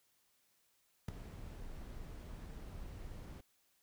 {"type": "noise with ADSR envelope", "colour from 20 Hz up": "brown", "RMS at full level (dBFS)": -32, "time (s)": [1.08, 3.41], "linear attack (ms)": 6, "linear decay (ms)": 5, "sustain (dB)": -16, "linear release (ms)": 7, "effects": ["white hiss -75 dBFS RMS until 3.82 s"]}